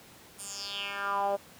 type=tone with band-pass filter sweep; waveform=10% pulse; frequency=200 Hz; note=G3; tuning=35 cents sharp; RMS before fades=-33 dBFS; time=0.38-1.37 s; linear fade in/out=20 ms; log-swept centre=10000 to 570 Hz; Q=4.2; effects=pink hiss -53 dBFS RMS until 1.59 s + high-pass 100 Hz 12 dB/octave